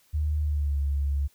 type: tone with pitch glide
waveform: sine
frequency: 75.6 to 70.54 Hz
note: D#2 to C#2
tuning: -49 to +31 cents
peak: -23 dBFS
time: 0.13-1.28 s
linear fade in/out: 20 ms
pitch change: -120 cents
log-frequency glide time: 0.41-0.78 s
effects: white hiss -63 dBFS RMS until 1.34 s